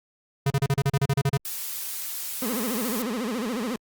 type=tone bursts; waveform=square; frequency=138.59 Hz; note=C#3; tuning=in tune; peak=-20 dBFS; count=12; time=0.46-1.373 s; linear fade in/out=5 ms; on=44 ms; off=35 ms
type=noise; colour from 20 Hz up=blue; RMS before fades=-32 dBFS; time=1.45-3.02 s; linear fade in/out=2 ms
type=tone with vibrato; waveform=30% pulse; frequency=232.4 Hz; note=A#3; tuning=5 cents flat; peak=-24 dBFS; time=2.42-3.76 s; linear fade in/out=2 ms; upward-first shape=sine; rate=14 Hz; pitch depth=210 cents each way
effects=Opus 48 kbps